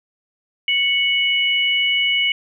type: tone pair together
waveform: sine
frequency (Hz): 2217 / 2941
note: C#7 / F#7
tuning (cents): 0 / -11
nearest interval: perfect fourth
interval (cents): 489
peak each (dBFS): -18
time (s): 0.68-2.32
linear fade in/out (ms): 2
effects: none